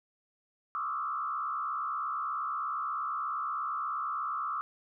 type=tone with frequency modulation; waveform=sine; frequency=1229 Hz; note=D#6; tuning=22 cents flat; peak=-31 dBFS; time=0.75-4.61 s; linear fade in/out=0 ms; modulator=68.4 Hz; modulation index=1.6; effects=none